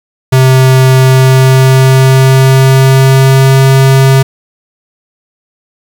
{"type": "tone with pitch glide", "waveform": "square", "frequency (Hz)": [130.81, 134.02], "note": ["C3", "C3"], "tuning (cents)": [0, 42], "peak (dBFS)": -3, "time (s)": [0.32, 4.23], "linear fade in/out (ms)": 10, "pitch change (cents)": 42, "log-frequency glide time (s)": [0.97, 3.61], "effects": ["7-bit"]}